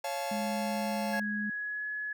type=chord; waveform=45% pulse; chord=Db augmented; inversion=none; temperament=just; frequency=554.4 / 693 / 866.2 Hz; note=Db5 / F5 / A5; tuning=0 / -14 / -27 cents; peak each=-37 dBFS; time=0.04-1.2 s; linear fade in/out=5 ms
type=tone; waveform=sine; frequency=209.3 Hz; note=G#3; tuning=14 cents sharp; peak=-33 dBFS; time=0.31-1.5 s; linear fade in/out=5 ms
type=tone with pitch glide; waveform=sine; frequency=1661.2 to 1697.1 Hz; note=G#6 to G#6; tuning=0 to +37 cents; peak=-33 dBFS; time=1.13-2.13 s; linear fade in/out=5 ms; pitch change=+37 cents; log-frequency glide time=1.37-1.86 s
effects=none